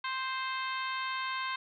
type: harmonic tone with a mistuned harmonic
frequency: 523.3 Hz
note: C5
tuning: in tune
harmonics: 2 / 3 / 4 / 5 / 6 / 7 / 8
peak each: -35 / -39 / -41 / -43 / -45 / -46 / -47 dBFS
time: 0.04-1.56 s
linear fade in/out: 5 ms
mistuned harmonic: 8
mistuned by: +35 cents
effects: none